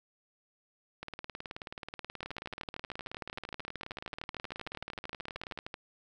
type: two click trains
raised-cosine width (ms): 0.3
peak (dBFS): -24 / -23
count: 86 / 47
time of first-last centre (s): 1.03-5.575 / 2.23-5.741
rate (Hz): 18.7 / 13.1
effects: none